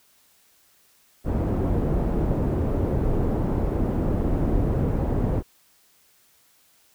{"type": "low-pass noise", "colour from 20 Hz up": "pink", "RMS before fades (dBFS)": -23, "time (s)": [1.24, 5.43], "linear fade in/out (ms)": 50, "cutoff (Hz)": 480, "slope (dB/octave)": 12, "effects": ["white hiss -60 dBFS RMS until 6.94 s"]}